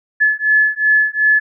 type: beating tone pair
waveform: sine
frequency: 1718 / 1720.7 Hz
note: A6 / A6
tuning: -42 / -39 cents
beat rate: 2.7 Hz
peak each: -14 dBFS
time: 0.2-1.4 s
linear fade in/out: 20 ms
effects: none